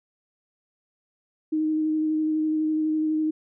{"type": "tone with vibrato", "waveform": "sine", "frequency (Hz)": 311.1, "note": "D#4", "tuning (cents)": 0, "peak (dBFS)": -21, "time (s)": [1.52, 3.31], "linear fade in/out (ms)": 10, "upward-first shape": "square", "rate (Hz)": 12, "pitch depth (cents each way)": 11, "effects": []}